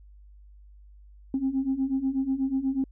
sine beating tone pair, 262.3 / 270.5 Hz, C4 / C#4, +4 / -42 cents, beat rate 8.2 Hz, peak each -28 / -25 dBFS, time 1.34-2.84 s, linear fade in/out 2 ms, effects tanh soft clip ceiling -18 dBFS + added 50 Hz sine -48 dBFS peak until 2.91 s

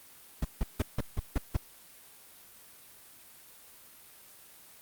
brown noise bursts, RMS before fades -27 dBFS, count 7, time 0.42-1.569 s, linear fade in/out 5 ms, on 27 ms, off 160 ms, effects white hiss -54 dBFS RMS until 4.81 s + Opus 32 kbps

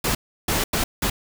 pink noise bursts at uneven times, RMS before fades -22 dBFS, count 4, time 0.04-0.15 / 0.48-0.64 / 0.73-0.84 / 1.02-1.1 s, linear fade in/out 5 ms, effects none

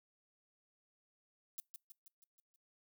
violet noise with echo, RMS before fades -44 dBFS, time 1.58-1.6 s, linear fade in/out 0 ms, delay 160 ms, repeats 6, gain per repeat -5 dB, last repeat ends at 2.56 s, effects noise-tail reverb RT60 0.2 s tail -25 dB re dry

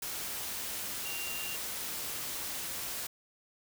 sine tone in noise, 2778 Hz, F7, 10 cents flat, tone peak -40 dBFS, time 1.05-1.56 s, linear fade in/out 5 ms, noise white, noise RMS -38 dBFS, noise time 0.02-3.07 s, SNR -5 dB, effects none

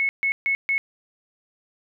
sine tone bursts, 2195 Hz, C#7, 18 cents flat, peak -19 dBFS, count 4, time 0-0.78 s, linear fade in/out 0 ms, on 90 ms, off 140 ms, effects none

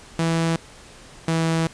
sawtooth tone pair in turn, 164.81 / 163.39 Hz, E3 / E3, 0 / -15 cents, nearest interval unison, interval 15 cents, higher first, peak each -15 dBFS, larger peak neither, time 0.19-0.56 / 1.28-1.67 s, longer second, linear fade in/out 2 ms, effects pink hiss -45 dBFS RMS until 1.73 s + resampled to 22050 Hz

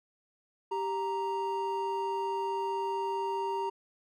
triangle tone pair together, 391.5 / 932.3 Hz, G4 / A#5, -2 / 0 cents, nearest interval octave + minor third, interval 1502 cents, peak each -32 / -30 dBFS, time 0.71-3.7 s, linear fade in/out 10 ms, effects none

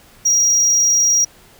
triangle tone, 5710 Hz, F8, 37 cents sharp, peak -10 dBFS, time 0.25-1.25 s, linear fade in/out 10 ms, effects pink hiss -47 dBFS RMS until 1.59 s

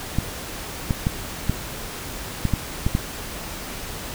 clicks, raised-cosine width 5 ms, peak -7 dBFS, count 8, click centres 0.186 / 0.908 / 1.069 / 1.496 / 2.453 / 2.537 / 2.865 / 2.951 s, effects pink hiss -33 dBFS RMS until 4.14 s

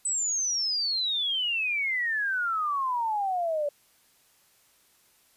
sine exponential sweep, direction down, 8130 to 570 Hz, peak -25 dBFS, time 0.05-3.69 s, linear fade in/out 5 ms, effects white hiss -63 dBFS RMS until 5.36 s + resampled to 32000 Hz

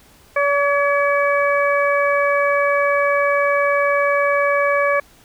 harmonic tone with a mistuned harmonic, 570 Hz, C#5, 48 cents sharp, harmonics 1 / 2 / 3 / 4, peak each -17 / -20 / -22 / -23 dBFS, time 0.36-5 s, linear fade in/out 5 ms, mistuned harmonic 3, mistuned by -19 cents, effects pink hiss -50 dBFS RMS until 5.24 s

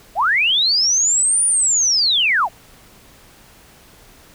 sine linear two-way sweep, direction up then down, 589 to 9590 to 589 Hz, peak -13 dBFS, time 0.15-2.49 s, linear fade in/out 50 ms, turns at 1.45 s, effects pink hiss -47 dBFS RMS until 4.34 s

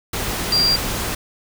sine tone in noise, 4748 Hz, D8, 18 cents sharp, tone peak -14 dBFS, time 0.52-0.76 s, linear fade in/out 5 ms, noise pink, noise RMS -24 dBFS, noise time 0.13-1.15 s, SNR +7 dB, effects none

